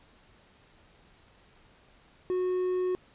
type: tone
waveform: triangle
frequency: 366 Hz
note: F#4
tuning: 19 cents flat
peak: -24 dBFS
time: 2.3-2.95 s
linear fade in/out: 0 ms
effects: pink hiss -60 dBFS RMS until 3.14 s + resampled to 8000 Hz